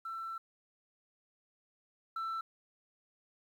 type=tone pair in turn; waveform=sine; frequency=1339 / 1333 Hz; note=E6 / E6; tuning=+27 / +19 cents; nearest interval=unison; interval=8 cents; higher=first; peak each=-37 / -32 dBFS; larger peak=second; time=0.05-0.38 / 2.16-2.41 s; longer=first; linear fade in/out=5 ms; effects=tanh soft clip ceiling -34 dBFS + 11-bit